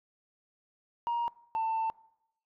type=tone pair in turn; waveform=sine; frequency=943 / 892.9 Hz; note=A#5 / A5; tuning=+20 / +25 cents; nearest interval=minor second; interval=95 cents; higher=first; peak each=-26 dBFS; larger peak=neither; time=1.07-1.28 / 1.55-1.9 s; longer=second; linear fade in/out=0 ms; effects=noise-tail reverb RT60 0.8 s tail -22 dB re dry + tanh soft clip ceiling -26 dBFS